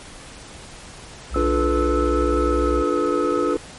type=tone with vibrato; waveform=triangle; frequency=61.74 Hz; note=B1; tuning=in tune; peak=-20 dBFS; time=1.3-2.85 s; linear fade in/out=50 ms; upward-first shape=sine; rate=5.7 Hz; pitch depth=14 cents each way
type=tone with pitch glide; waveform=sine; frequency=1307 to 1282.3 Hz; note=E6 to E6; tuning=-15 to -48 cents; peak=-25 dBFS; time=1.34-3.54 s; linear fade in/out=5 ms; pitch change=-33 cents; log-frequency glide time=2.32-2.91 s
type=chord; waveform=triangle; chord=B half-diminished seventh; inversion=first; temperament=equal with one note detuned; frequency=293.7 / 349.2 / 433.9 / 493.9 Hz; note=D4 / F4 / A4 / B4; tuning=0 / 0 / -24 / 0 cents; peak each=-22 dBFS; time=1.36-3.57 s; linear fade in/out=0 ms
effects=pink hiss -40 dBFS RMS until 3.78 s + MP3 48 kbps